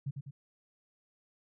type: tone with echo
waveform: sine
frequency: 138.59 Hz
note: C#3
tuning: in tune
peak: -32 dBFS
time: 0.06-0.11 s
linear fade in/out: 10 ms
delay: 100 ms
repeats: 2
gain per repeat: -5 dB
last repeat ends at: 0.31 s
effects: none